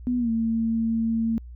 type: tone with pitch glide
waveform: sine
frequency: 246.9 to 226.4 Hz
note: B3 to A3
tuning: 0 to +50 cents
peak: -21 dBFS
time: 0.07-1.38 s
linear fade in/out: 0 ms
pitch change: -150 cents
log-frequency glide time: 0.18-0.3 s
effects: added 60 Hz sine -38 dBFS peak until 1.55 s